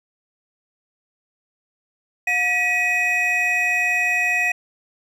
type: tone cluster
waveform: triangle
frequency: 720 / 1933 / 2515 Hz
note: F#5 / B6 / D#7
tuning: -47 / -38 / +18 cents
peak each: -26 / -20 / -18 dBFS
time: 2.27-4.52 s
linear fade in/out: 5 ms
effects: none